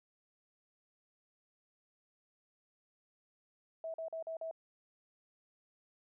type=tone bursts; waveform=sine; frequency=650 Hz; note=E5; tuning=24 cents flat; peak=-38 dBFS; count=5; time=3.84-4.512 s; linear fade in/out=2 ms; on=100 ms; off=43 ms; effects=none